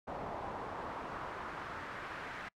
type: noise with band-pass filter sweep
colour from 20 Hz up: brown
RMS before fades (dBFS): -43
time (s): 0.07-2.49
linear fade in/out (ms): 10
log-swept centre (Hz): 780 to 1700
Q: 1.7
effects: noise-tail reverb RT60 0.1 s tail -26 dB re dry